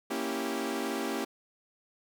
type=chord; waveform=sawtooth; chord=A# diminished seventh; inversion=none; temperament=equal; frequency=233.1 / 277.2 / 329.6 / 392 Hz; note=A#3 / C#4 / E4 / G4; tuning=0 / 0 / 0 / 0 cents; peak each=-33 / -32 / -34 / -32 dBFS; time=0.1-1.25 s; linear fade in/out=10 ms; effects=none